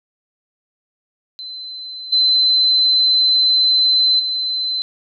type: tone with level steps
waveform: sine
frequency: 4057 Hz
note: B7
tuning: 46 cents sharp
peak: -28 / -11 / -18 dBFS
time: 1.39-4.82 s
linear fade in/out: 0 ms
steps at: 2.12 / 4.19 s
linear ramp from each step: 10 ms
effects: none